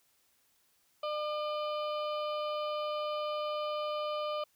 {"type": "harmonic tone", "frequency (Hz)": 602, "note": "D5", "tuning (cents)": 43, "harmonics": [1, 2, 4, 5, 6, 7, 8], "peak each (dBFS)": [-34, -37, -50, -45, -56, -55, -54], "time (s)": [1.03, 4.44], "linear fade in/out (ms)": 5, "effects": ["white hiss -71 dBFS RMS until 4.55 s"]}